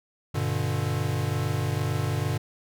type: chord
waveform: square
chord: G major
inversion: none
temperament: equal with one note detuned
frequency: 98 / 120.3 / 146.83 Hz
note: G2 / B2 / D3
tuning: 0 / -45 / 0 cents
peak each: -30 dBFS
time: 0.34-2.38 s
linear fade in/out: 10 ms
effects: none